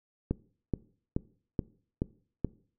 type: click train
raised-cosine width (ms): 3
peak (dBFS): -15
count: 6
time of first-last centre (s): 0.31-2.447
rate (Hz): 2.34
effects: noise-tail reverb RT60 0.5 s tail -21 dB re dry